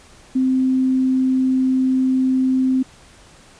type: tone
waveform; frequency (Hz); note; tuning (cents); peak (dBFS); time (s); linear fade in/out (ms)
sine; 260.1; C4; -10; -14; 0.35-2.83; 10
effects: pink hiss -47 dBFS RMS until 3.59 s + resampled to 22050 Hz